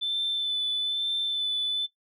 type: tone with vibrato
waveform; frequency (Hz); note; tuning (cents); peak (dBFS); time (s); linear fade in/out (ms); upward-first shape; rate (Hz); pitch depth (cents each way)
sine; 3520; A7; 0; -24; 0.01-1.87; 20; sine; 1.1; 18
effects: noise-tail reverb RT60 0.1 s tail -17 dB re dry + tanh soft clip ceiling -21 dBFS